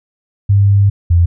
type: tone pair in turn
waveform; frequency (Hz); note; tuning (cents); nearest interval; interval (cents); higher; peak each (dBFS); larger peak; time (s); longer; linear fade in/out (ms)
sine; 100 / 86.02; G2 / F2; +35 / -26; minor third; 261; first; -6; neither; 0.49-0.9 / 1.1-1.26; first; 10
effects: none